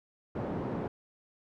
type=band-pass noise; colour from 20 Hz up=pink; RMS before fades=-35 dBFS; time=0.35-0.88 s; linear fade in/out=5 ms; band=130 to 690 Hz; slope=12 dB/octave; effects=none